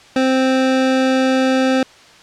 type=tone; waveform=25% pulse; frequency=261.6 Hz; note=C4; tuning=in tune; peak=-9 dBFS; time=0.16-1.83 s; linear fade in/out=2 ms; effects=white hiss -44 dBFS RMS until 2.22 s + low-pass 5000 Hz 12 dB/octave